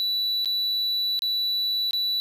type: tone with dropouts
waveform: triangle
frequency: 3951 Hz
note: B7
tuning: in tune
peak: -21 dBFS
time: 0-2.2 s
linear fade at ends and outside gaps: 0 ms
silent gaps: 0.447-0.457 / 1.192-1.221 / 1.909-1.932 s
effects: none